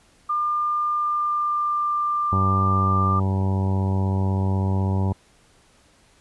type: tone with pitch glide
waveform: sine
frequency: 1200 to 1189.6 Hz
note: D6 to D6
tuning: +37 to +22 cents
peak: -20 dBFS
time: 0.29-3.2 s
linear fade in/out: 10 ms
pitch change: -15 cents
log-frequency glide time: 0.91-1.91 s
type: harmonic tone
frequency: 96.1 Hz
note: G2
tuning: 34 cents flat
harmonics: 1 / 2 / 3 / 4 / 5 / 6 / 7 / 8 / 9 / 10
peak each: -20 / -26 / -35 / -34 / -40 / -39 / -42 / -41 / -37 / -37 dBFS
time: 2.32-5.13 s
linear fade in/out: 10 ms
effects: pink hiss -57 dBFS RMS until 6.2 s + resampled to 24000 Hz